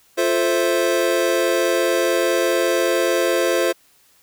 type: chord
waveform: square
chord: F major seventh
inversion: none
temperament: equal with one note detuned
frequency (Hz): 349.2 / 438.5 / 523.3 / 659.3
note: F4 / A4 / C5 / E5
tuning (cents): 0 / -6 / 0 / 0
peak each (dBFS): -22 / -25 / -21 / -25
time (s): 0.17-3.73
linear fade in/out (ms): 20
effects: white hiss -56 dBFS RMS until 4.22 s

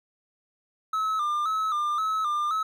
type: tone with vibrato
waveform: triangle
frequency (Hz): 1244.5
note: D#6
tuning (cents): 0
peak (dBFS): -22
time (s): 0.93-2.63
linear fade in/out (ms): 5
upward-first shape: square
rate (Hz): 1.9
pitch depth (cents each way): 65
effects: none

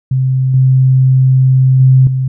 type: tone with level steps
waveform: sine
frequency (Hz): 130.81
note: C3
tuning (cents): 0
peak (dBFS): -9 / -5 / -3 / -11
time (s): 0.11-2.28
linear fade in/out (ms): 5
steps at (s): 0.54 / 1.8 / 2.07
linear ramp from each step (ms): 2
effects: none

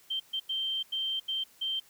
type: tone bursts at uneven times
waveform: sine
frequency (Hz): 3136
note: G7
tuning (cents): 0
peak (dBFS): -29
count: 6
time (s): 0.1-0.2 / 0.33-0.4 / 0.49-0.83 / 0.92-1.2 / 1.28-1.44 / 1.61-1.8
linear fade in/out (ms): 10
effects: white hiss -60 dBFS RMS until 1.89 s

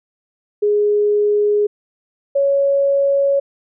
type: tone pair in turn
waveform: sine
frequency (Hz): 415.3 / 556.9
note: G#4 / C#5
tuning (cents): 0 / +8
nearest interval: perfect fourth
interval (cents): 508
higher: second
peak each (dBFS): -12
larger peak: neither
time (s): 0.62-1.67 / 2.35-3.4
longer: neither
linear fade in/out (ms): 10
effects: none

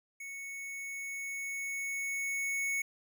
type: tone with level ramp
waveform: square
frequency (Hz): 2213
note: C#7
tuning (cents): -3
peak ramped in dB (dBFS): -42 to -31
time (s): 0.2-2.82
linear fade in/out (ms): 5
effects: none

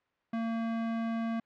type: tone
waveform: square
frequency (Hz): 227.9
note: A#3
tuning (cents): -39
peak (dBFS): -31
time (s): 0.33-1.4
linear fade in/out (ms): 5
effects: white hiss -75 dBFS RMS until 1.45 s + low-pass 2000 Hz 12 dB/octave

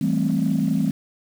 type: chord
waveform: sine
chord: A minor seventh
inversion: second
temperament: equal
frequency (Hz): 164.81 / 196 / 220 / 261.6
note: E3 / G3 / A3 / C4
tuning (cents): 0 / 0 / 0 / 0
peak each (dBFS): -23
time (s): 0.01-0.91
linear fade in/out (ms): 5
effects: tanh soft clip ceiling -11 dBFS + 7-bit

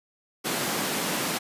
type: high-pass noise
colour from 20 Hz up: pink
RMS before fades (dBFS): -28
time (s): 0.44-1.39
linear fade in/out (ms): 20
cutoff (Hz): 160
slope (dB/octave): 24
effects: resampled to 32000 Hz

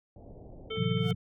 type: low-pass noise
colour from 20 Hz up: pink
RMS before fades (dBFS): -48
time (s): 0.16-0.77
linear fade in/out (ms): 2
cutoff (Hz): 740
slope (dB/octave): 48
type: harmonic tone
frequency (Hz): 442.9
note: A4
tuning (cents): +11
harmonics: 1 / 3 / 5 / 7 / 8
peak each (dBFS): -34 / -43 / -43 / -39 / -51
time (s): 0.7-1.13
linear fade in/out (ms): 10
type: chord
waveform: sine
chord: F# half-diminished seventh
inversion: first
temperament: equal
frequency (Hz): 110 / 130.81 / 164.81 / 185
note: A2 / C3 / E3 / F#3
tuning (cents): 0 / 0 / 0 / 0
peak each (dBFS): -32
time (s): 0.77-1.15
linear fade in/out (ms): 10
type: tone with exponential growth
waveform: sawtooth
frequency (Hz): 720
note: F#5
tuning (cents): -47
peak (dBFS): -35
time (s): 0.93-1.11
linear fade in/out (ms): 1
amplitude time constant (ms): 39
effects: none

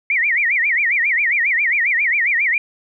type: tone with vibrato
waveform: sine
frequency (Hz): 2100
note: C7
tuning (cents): +6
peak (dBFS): -14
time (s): 0.1-2.58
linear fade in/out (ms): 2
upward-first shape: sine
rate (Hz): 7.4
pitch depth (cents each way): 240
effects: none

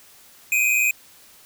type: tone pair together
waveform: square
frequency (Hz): 2380 / 2500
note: D7 / D#7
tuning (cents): +22 / +8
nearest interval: minor second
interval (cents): 86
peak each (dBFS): -23 / -19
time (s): 0.52-0.91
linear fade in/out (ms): 2
effects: white hiss -50 dBFS RMS until 1.45 s

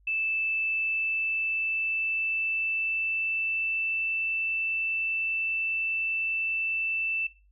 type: tone with pitch glide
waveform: sine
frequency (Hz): 2637 to 2655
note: E7 to E7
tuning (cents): 0 to +12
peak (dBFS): -26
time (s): 0.07-7.27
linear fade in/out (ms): 5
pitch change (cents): +12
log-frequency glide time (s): 0.57-4.1
effects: noise-tail reverb RT60 0.3 s tail -17 dB re dry + added 49 Hz sine -58 dBFS peak until 7.51 s

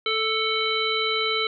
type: harmonic tone with a mistuned harmonic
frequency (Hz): 440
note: A4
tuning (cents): 0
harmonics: 1 / 3 / 5 / 7 / 9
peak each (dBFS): -28 / -28 / -28 / -28 / -28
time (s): 0.06-1.47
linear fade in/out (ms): 2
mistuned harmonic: 5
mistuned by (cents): +17
effects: none

